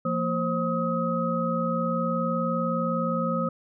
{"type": "tone cluster", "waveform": "sine", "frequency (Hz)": [171.7, 231.3, 529, 1267], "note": ["F3", "A#3", "C5", "D#6"], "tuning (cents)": [-29, -13, 19, 31], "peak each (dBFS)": -29, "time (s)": [0.05, 3.49], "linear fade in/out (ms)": 5, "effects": []}